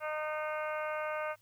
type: harmonic tone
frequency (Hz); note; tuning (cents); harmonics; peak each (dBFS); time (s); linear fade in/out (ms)
306.5; D#4; -26; 2 / 3 / 4 / 5 / 6 / 7 / 8 / 9; -36 / -43 / -40 / -42 / -55 / -45 / -50 / -52; 0-1.36; 50
effects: added 106 Hz sine -70 dBFS peak until 1.41 s + white hiss -70 dBFS RMS until 1.41 s